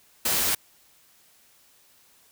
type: noise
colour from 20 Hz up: white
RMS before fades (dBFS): -24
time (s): 0.25-0.55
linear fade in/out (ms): 5
effects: white hiss -59 dBFS RMS until 2.31 s